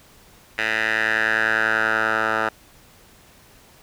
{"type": "tone with band-pass filter sweep", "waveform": "10% pulse", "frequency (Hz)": 110.2, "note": "A2", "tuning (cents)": 3, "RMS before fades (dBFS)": -21, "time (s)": [0.58, 2.49], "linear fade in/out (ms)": 5, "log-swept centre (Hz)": [2100, 1200], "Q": 4, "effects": ["pink hiss -51 dBFS RMS until 3.82 s"]}